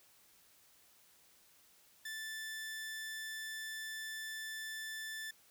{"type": "tone", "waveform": "sawtooth", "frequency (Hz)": 1760, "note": "A6", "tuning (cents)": 0, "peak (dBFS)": -38, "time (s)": [2.05, 5.31], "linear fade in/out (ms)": 5, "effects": ["white hiss -66 dBFS RMS until 5.5 s"]}